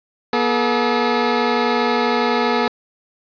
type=tone pair together; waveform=15% pulse; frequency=240.5 / 428.6 Hz; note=B3 / A4; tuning=-46 / -45 cents; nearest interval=minor seventh; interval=1001 cents; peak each=-12 dBFS; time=0.33-2.68 s; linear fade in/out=2 ms; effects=resampled to 11025 Hz + 8-bit